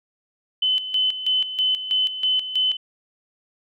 sine tone with tremolo, 3033 Hz, F#7, 42 cents sharp, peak -17 dBFS, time 0.62-2.77 s, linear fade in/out 5 ms, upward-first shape square, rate 3.1 Hz, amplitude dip 70%, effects none

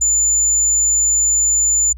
sine tone, 7040 Hz, A8, in tune, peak -10 dBFS, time 0.01-1.93 s, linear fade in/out 10 ms, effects tanh soft clip ceiling -10 dBFS + added 60 Hz sine -31 dBFS peak until 1.97 s

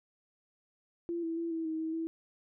sine tone with pitch steps, 341.1 / 328.6 / 335.1 / 326.1 / 317.9 / 320.4 / 326.6 Hz, F4 / E4 / E4 / E4 / D#4 / E4 / E4, -41 / -5 / +29 / -19 / +37 / -49 / -16 cents, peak -32 dBFS, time 1.09-2.07 s, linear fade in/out 0 ms, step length 140 ms, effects none

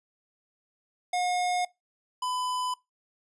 square tone pair in turn, 720 / 1003.1 Hz, F#5 / B5, -47 / +27 cents, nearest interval tritone, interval 574 cents, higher second, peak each -26 / -29 dBFS, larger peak first, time 1.13-1.65 / 2.22-2.74 s, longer neither, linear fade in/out 5 ms, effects noise-tail reverb RT60 0.2 s tail -22 dB re dry + resampled to 24000 Hz

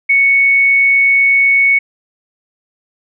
sine tone, 2218 Hz, C#7, in tune, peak -7 dBFS, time 0.09-1.79 s, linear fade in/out 10 ms, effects none

